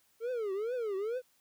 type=tone with vibrato; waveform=triangle; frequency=440 Hz; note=A4; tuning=in tune; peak=-30 dBFS; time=0.2-1.22 s; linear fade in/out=50 ms; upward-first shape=triangle; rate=2.3 Hz; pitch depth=280 cents each way; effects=white hiss -70 dBFS RMS until 1.4 s